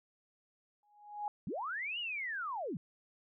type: tone with exponential growth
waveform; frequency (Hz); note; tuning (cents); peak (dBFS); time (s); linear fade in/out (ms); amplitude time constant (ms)
sine; 830.6; G#5; 0; -32; 0.83-1.28; 1; 96
type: linear two-way sweep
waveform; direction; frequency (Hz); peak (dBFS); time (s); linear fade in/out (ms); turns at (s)
sine; up then down; 130 to 2960 to 130; -36; 1.47-2.77; 2; 1.99
effects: none